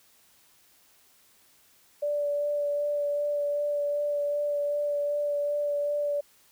sine tone with vibrato, 582 Hz, D5, 16 cents flat, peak -25 dBFS, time 2.02-6.21 s, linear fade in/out 10 ms, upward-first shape sine, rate 2.6 Hz, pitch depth 12 cents each way, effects white hiss -61 dBFS RMS until 6.51 s

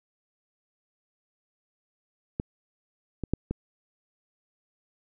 clicks, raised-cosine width 3 ms, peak -15 / -18 / -11 / -16 dBFS, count 4, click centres 2.399 / 3.237 / 3.336 / 3.51 s, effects none

